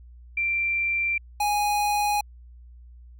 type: tone pair in turn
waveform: sine / square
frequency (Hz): 2358 / 828.4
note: D7 / G#5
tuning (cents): +6 / -5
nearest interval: octave + tritone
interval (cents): 1811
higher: first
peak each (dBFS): -22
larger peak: neither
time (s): 0.37-1.18 / 1.4-2.21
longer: neither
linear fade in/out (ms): 5
effects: added 60 Hz sine -44 dBFS peak until 3.19 s